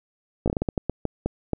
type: slowing click train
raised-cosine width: 2 ms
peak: -10 dBFS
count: 12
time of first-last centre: 0.46-1.533 s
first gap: 17 ms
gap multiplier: 1.32
effects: none